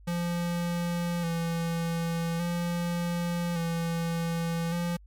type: tone with vibrato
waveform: square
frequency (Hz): 170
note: F3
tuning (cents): -46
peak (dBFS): -28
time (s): 0.07-4.97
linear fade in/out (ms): 10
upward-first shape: square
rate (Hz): 0.43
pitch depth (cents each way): 28
effects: added 50 Hz sine -49 dBFS peak until 5.06 s + MP3 96 kbps